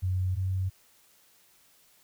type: tone pair in turn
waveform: sine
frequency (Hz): 92.5 / 94.01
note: F#2 / F#2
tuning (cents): 0 / +28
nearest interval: unison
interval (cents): 28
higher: second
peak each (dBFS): -25 / -26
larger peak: first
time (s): 0.02-0.36 / 0.36-0.7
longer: neither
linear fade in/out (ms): 20
effects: white hiss -62 dBFS RMS until 2.03 s